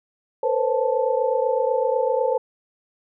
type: tone cluster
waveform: sine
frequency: 461.7 / 506 / 534 / 878 Hz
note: A#4 / B4 / C5 / A5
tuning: -17 / +42 / +35 / -4 cents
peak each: -25 / -22 / -24 / -26 dBFS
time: 0.43-2.38 s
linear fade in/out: 5 ms
effects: none